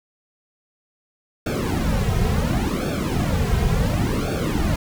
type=noise with flanger; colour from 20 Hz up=brown; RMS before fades=-21 dBFS; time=1.46-4.76 s; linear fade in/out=5 ms; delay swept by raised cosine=1 to 3.5 ms; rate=0.7 Hz; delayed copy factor=-1; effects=none